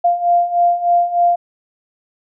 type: beating tone pair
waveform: sine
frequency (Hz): 695 / 698.3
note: F5 / F5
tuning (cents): -9 / 0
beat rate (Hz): 3.3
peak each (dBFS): -17 / -13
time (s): 0.04-1.36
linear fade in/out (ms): 10
effects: none